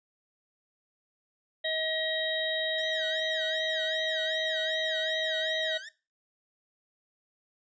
harmonic tone, 635 Hz, D#5, 35 cents sharp, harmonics 1 / 3 / 5 / 6, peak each -33 / -34 / -38 / -33 dBFS, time 1.64-5.78 s, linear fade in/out 10 ms
sawtooth tone with vibrato, 1723 Hz, A6, 37 cents flat, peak -38 dBFS, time 2.78-5.89 s, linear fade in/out 5 ms, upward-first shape sine, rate 2.6 Hz, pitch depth 270 cents each way
effects noise-tail reverb RT60 0.3 s tail -18 dB re dry + resampled to 16000 Hz

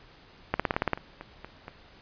two click trains, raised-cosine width 0.5 ms, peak -9 / -24 dBFS, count 8 / 5, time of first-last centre 0.54-0.933 / 0.74-1.681 s, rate 17.8 / 4.25 Hz, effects pink hiss -54 dBFS RMS until 2.01 s + resampled to 11025 Hz

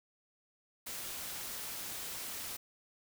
white noise, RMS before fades -42 dBFS, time 0.86-2.57 s, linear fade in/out 10 ms, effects none

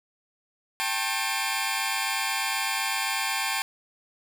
15% pulse tone cluster, 785 / 889 / 1081 / 2403 Hz, G5 / A5 / C#6 / D7, +2 / +18 / -44 / +39 cents, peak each -25 dBFS, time 0.8-3.62 s, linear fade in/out 0 ms, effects none

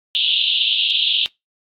pink band-pass noise, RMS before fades -18 dBFS, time 0.15-1.26 s, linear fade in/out 0 ms, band 2800 to 3800 Hz, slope 96 dB/octave, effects noise-tail reverb RT60 0.2 s tail -24 dB re dry + AAC 64 kbps

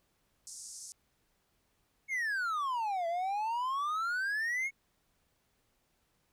pink band-pass noise, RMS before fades -47 dBFS, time 0.47-0.92 s, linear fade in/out 0 ms, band 5300 to 9800 Hz, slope 48 dB/octave
triangle exponential two-way sweep, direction down then up, 2217 to 663 to 2217 Hz, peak -29 dBFS, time 2.08-4.71 s, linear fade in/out 50 ms, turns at 3.07 s
effects pink hiss -75 dBFS RMS until 6.32 s

